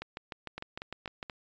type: two click trains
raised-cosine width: 0.3 ms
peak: -23 / -22 dBFS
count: 4 / 9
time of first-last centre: 0.58-1.298 / 0.02-1.228 s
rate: 4.18 / 6.62 Hz
effects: resampled to 16000 Hz